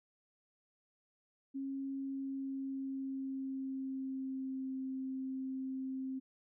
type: tone with pitch glide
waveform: sine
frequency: 271.7 to 263.5 Hz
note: C#4 to C4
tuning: -35 to +12 cents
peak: -37 dBFS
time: 1.54-6.2 s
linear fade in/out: 20 ms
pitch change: -53 cents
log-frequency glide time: 1.95-4.77 s
effects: none